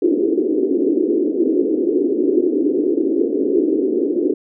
pink band-pass noise, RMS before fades -17 dBFS, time 0.02-4.34 s, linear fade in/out 5 ms, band 290 to 410 Hz, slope 48 dB/octave, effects none

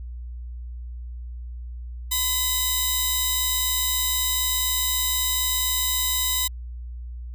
5% pulse tone pair together, 1009 / 3809 Hz, B5 / A#7, +37 / +37 cents, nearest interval octave + major seventh, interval 2300 cents, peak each -15 dBFS, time 2.11-6.48 s, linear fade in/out 10 ms, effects added 60 Hz sine -32 dBFS peak until 7.34 s

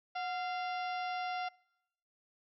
harmonic tone with a mistuned harmonic, 692 Hz, F5, 16 cents flat, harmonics 1 / 2 / 3 / 4 / 5 / 6 / 7 / 8, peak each -36 / -43 / -47 / -48 / -52 / -56 / -54 / -56 dBFS, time 0.15-1.49 s, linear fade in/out 10 ms, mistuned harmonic 1, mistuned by +95 cents, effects noise-tail reverb RT60 0.9 s tail -26 dB re dry

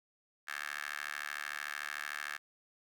15% pulse tone with high-pass filter, 73.42 Hz, D2, in tune, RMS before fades -41 dBFS, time 0.47-2.38 s, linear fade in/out 20 ms, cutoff 1600 Hz, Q 4, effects none

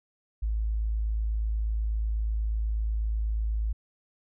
sine tone, 54.1 Hz, A1, 29 cents flat, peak -25 dBFS, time 0.42-3.73 s, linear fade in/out 10 ms, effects none

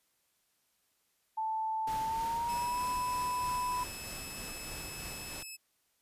sine tone with pitch glide, 880 to 993.5 Hz, A5 to B5, 0 to +10 cents, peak -31 dBFS, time 1.37-3.84 s, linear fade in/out 10 ms, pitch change +210 cents, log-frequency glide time 2.01-2.83 s
pink noise with tremolo, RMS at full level -44 dBFS, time 1.87-5.43 s, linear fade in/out 5 ms, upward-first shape sine, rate 3.2 Hz, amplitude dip 25%
10% pulse tone, 2597 Hz, E7, 26 cents flat, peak -34 dBFS, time 2.48-5.57 s, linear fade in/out 20 ms
effects white hiss -75 dBFS RMS until 6.01 s + resampled to 32000 Hz

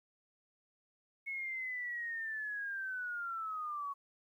sine linear sweep, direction down, 2195 to 1108.7 Hz, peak -37 dBFS, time 1.26-3.94 s, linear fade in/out 20 ms, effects 12-bit

